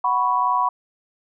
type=chord; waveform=sine; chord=F# suspended fourth; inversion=none; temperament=just; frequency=740 / 986.7 / 1110 Hz; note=F#5 / B5 / C#6; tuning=0 / -2 / +2 cents; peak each=-25 / -19 / -22 dBFS; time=0.04-0.69 s; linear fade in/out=5 ms; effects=none